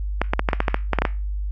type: clicks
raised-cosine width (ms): 0.5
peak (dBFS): -3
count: 12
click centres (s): 0.216 / 0.335 / 0.394 / 0.488 / 0.532 / 0.604 / 0.682 / 0.744 / 0.933 / 0.987 / 1.02 / 1.052
effects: added 50 Hz sine -23 dBFS peak until 1.51 s + Opus 48 kbps